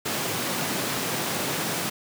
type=high-pass noise; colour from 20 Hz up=pink; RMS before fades=-28 dBFS; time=0.05-1.9 s; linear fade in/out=10 ms; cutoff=130 Hz; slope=24 dB/octave; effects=none